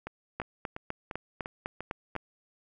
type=two click trains; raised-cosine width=0.5 ms; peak=-22 / -18 dBFS; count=7 / 8; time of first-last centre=0.07-2.153 / 0.4-2.163 s; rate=2.88 / 3.97 Hz; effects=none